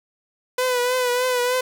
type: tone with vibrato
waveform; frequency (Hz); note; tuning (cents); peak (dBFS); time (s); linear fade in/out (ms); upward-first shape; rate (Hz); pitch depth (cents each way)
sawtooth; 498.8; B4; +17; -15; 0.58-1.61; 5; triangle; 3.3; 49
effects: none